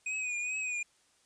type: tone with vibrato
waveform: square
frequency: 2489 Hz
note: D#7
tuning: in tune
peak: -33 dBFS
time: 0.06-0.83 s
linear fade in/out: 5 ms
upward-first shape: triangle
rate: 2.4 Hz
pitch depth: 63 cents each way
effects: white hiss -68 dBFS RMS until 1.25 s + resampled to 22050 Hz